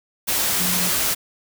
sine tone in noise, 179.9 Hz, F#3, 48 cents flat, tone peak -27 dBFS, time 0.59-0.9 s, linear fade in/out 20 ms, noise white, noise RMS -21 dBFS, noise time 0.27-1.15 s, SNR -9 dB, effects none

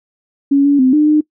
sine tone with pitch steps, 279.4 / 284.6 / 258.4 / 301.1 / 303.5 Hz, C#4 / C#4 / C4 / D4 / D#4, +14 / +46 / -21 / +43 / -43 cents, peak -7 dBFS, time 0.51-1.21 s, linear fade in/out 10 ms, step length 140 ms, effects noise-tail reverb RT60 0.1 s tail -22 dB re dry

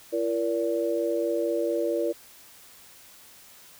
sine tone cluster, 338.8 / 471.6 / 576 Hz, E4 / A#4 / D5, +48 / +20 / -34 cents, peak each -28 dBFS, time 0.12-2.13 s, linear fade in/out 20 ms, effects white hiss -51 dBFS RMS until 3.79 s

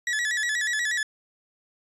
40% pulse tone with vibrato, 1819 Hz, A#6, 43 cents flat, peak -23 dBFS, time 0.07-1.03 s, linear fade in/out 2 ms, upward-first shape square, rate 8.3 Hz, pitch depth 95 cents each way, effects resampled to 24000 Hz

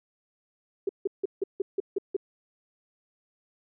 sine tone bursts, 392 Hz, G4, in tune, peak -23 dBFS, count 8, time 0.87-2.166 s, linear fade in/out 5 ms, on 22 ms, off 160 ms, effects none

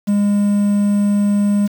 triangle tone with quantisation, 204.3 Hz, G#3, 28 cents flat, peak -10 dBFS, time 0.07-1.68 s, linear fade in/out 20 ms, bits 6, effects none

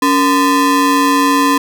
square ring-modulated tone, 372.1 Hz, F#4, 10 cents sharp, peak -7 dBFS, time 0.02-1.58 s, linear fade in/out 5 ms, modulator 653 Hz, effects none

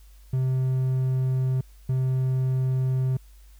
triangle tone pair in turn, 130 / 130 Hz, C3 / C3, -11 / -11 cents, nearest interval unison, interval 0 cents, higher neither, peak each -19 dBFS, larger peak neither, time 0.33-1.61 / 1.89-3.17 s, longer neither, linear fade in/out 5 ms, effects added 50 Hz sine -47 dBFS peak until 3.59 s + white hiss -61 dBFS RMS until 3.59 s

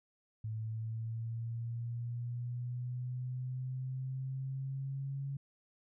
sine linear sweep, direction up, 109.4 to 138.7 Hz, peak -36 dBFS, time 0.44-5.37 s, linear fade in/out 5 ms, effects none

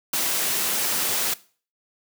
white high-pass noise, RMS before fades -24 dBFS, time 0.13-1.34 s, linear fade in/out 5 ms, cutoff 130 Hz, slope 24 dB/octave, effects noise-tail reverb RT60 0.4 s tail -19 dB re dry

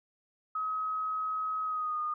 sine tone with pitch glide, 1272 to 1225.8 Hz, D#6 to D#6, +38 to -26 cents, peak -30 dBFS, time 0.55-2.14 s, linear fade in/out 5 ms, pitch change -64 cents, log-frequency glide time 1.63-2.01 s, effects none

